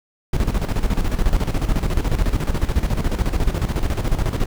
brown noise with tremolo, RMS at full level -17 dBFS, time 0.33-4.46 s, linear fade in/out 5 ms, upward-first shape square, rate 14 Hz, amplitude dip 65%, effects none

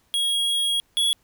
square tone pair in turn, 3301 / 3365 Hz, G#7 / G#7, -11 / +22 cents, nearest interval unison, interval 33 cents, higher second, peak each -21 / -19 dBFS, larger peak second, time 0.14-0.8 / 0.97-1.13 s, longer first, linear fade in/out 0 ms, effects pink hiss -64 dBFS RMS until 1.23 s

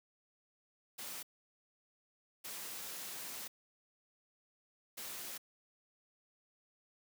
white noise bursts at uneven times, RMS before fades -45 dBFS, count 3, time 0.98-1.23 / 2.44-3.48 / 4.97-5.38 s, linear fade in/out 10 ms, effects high-pass 150 Hz 12 dB/octave

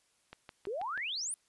click train, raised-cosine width 0.3 ms, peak -30 dBFS, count 5, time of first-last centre 0.33-0.976 s, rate 6.19 Hz
sine exponential sweep, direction up, 375.3 to 10000 Hz, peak -34 dBFS, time 0.67-1.34 s, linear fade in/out 0 ms
effects white hiss -72 dBFS RMS until 1.48 s + resampled to 24000 Hz

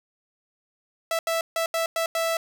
sawtooth tone bursts at uneven times, 659.3 Hz, E5, in tune, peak -19 dBFS, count 6, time 1.11-1.19 / 1.27-1.41 / 1.56-1.66 / 1.74-1.86 / 1.96-2.06 / 2.15-2.37 s, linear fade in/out 2 ms, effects none

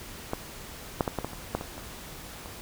clicks, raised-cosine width 1 ms, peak -14 / -9 / -13 / -14 / -16 / -26 / -12 / -22 / -26 / -28 dBFS, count 10, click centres 0.334 / 1.008 / 1.078 / 1.187 / 1.246 / 1.333 / 1.55 / 1.611 / 1.78 / 2.459 s, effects pink hiss -43 dBFS RMS until 2.61 s

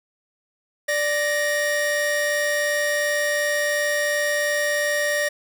45% pulse tone pair together, 587.3 / 1864.7 Hz, D5 / A#6, 0 / 0 cents, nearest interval octave + minor sixth, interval 2000 cents, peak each -23 dBFS, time 0.88-5.29 s, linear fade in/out 10 ms, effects none

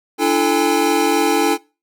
square tone cluster, 293.6 / 337.1 / 436.7 / 810 Hz, D4 / E4 / A4 / G#5, 0 / +39 / -13 / -43 cents, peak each -20 dBFS, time 0.18-1.58 s, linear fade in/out 50 ms, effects noise-tail reverb RT60 0.3 s tail -23 dB re dry

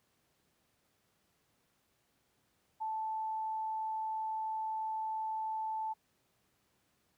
sine tone, 877 Hz, A5, 6 cents flat, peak -34 dBFS, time 2.8-5.94 s, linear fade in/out 20 ms, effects pink hiss -75 dBFS RMS until 7.17 s + high-pass 80 Hz 12 dB/octave

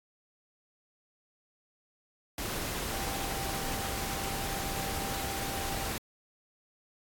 sine tone in noise, 784 Hz, G5, in tune, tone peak -40 dBFS, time 2.92-5.91 s, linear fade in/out 2 ms, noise pink, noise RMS -35 dBFS, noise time 2.38-5.98 s, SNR -8 dB, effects AAC 64 kbps

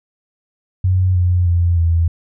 sine tone with pitch steps, 92.5 / 89.4 / 86.41 / 83.51 Hz, F#2 / F2 / F2 / E2, 0 / +41 / -18 / +23 cents, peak -11 dBFS, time 0.84-2.08 s, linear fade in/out 5 ms, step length 310 ms, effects none

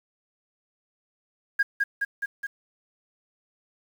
sine tone with echo, 1630 Hz, G#6, 33 cents flat, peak -16 dBFS, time 1.59-1.63 s, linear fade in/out 10 ms, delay 210 ms, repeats 4, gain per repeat -3 dB, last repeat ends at 2.47 s, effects tanh soft clip ceiling -15 dBFS + 8-bit

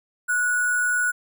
sine tone with sample-and-hold, 1468 Hz, F#6, 14 cents flat, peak -19 dBFS, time 0.28-1.12 s, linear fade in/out 20 ms, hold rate 8820 Hz, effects none

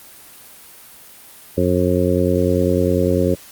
harmonic tone, 90 Hz, F#2, 47 cents flat, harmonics 1 / 2 / 3 / 4 / 5 / 6, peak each -21 / -21 / -21 / -21 / -21 / -21 dBFS, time 1.57-3.35 s, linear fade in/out 10 ms, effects white hiss -42 dBFS RMS until 3.51 s + Opus 32 kbps

